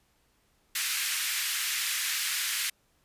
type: high-pass noise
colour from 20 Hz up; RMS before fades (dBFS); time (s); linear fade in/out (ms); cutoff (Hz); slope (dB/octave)
pink; -30; 0.75-2.7; 5; 1700; 24
effects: pink hiss -69 dBFS RMS until 3.04 s + resampled to 32000 Hz